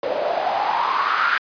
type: noise with band-pass filter sweep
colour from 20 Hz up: white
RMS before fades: -21 dBFS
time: 0.03-1.38 s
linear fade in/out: 2 ms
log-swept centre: 520 to 1500 Hz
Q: 6.9
effects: resampled to 11025 Hz